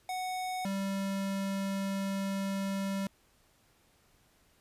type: tone pair in turn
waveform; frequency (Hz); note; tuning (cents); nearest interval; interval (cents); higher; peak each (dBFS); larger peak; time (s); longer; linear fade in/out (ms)
square; 740 / 195.44; F#5 / G3; 0 / -5; octave + major seventh; 2305; first; -34 / -32; second; 0.09-0.65 / 0.65-3.07; second; 2
effects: pink hiss -67 dBFS RMS until 4.6 s + resampled to 32000 Hz